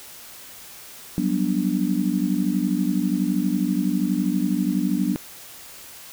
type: chord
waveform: sine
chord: G major seventh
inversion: third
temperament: just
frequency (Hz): 183.75 / 196 / 245 / 294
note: F#3 / G3 / B3 / D4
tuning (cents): -12 / 0 / -14 / +2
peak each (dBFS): -25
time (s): 1.18-5.16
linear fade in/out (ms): 0
effects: white hiss -42 dBFS RMS until 6.12 s